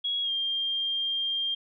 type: tone with pitch glide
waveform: sine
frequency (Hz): 3322 to 3198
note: G#7 to G7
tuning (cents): 0 to +34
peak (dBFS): -26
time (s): 0.04-1.55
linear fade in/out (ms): 10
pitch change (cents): -66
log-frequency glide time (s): 0.22-0.31
effects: none